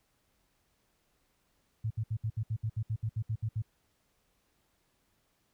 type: tone bursts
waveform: sine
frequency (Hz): 110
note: A2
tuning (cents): 0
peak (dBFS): -29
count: 14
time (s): 1.84-3.622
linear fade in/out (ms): 10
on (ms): 66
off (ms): 66
effects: pink hiss -74 dBFS RMS until 5.53 s